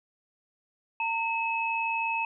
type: tone pair together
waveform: sine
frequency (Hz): 912.5 / 2581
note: A#5 / E7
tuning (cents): -37 / -37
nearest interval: octave + tritone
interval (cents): 1800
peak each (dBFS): -29 / -29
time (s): 1-2.25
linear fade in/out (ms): 2
effects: none